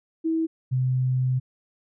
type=tone pair in turn; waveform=sine; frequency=323.9 / 128.54 Hz; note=E4 / C3; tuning=-30 / -30 cents; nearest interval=octave + major third; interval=1600 cents; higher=first; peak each=-21 / -20 dBFS; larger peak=second; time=0.24-0.47 / 0.71-1.4 s; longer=second; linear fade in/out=20 ms; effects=none